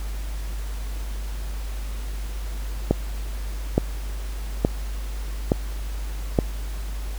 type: click train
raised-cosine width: 2 ms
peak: -3 dBFS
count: 5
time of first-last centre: 2.91-6.388 s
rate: 1.15 Hz
effects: added 50 Hz sine -27 dBFS peak until 7.18 s + pink hiss -42 dBFS RMS until 7.18 s